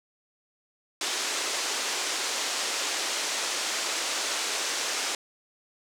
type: band-pass noise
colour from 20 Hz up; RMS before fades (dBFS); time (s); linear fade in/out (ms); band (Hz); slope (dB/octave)
white; -30; 1.01-5.15; 2; 310 to 7500; 24
effects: none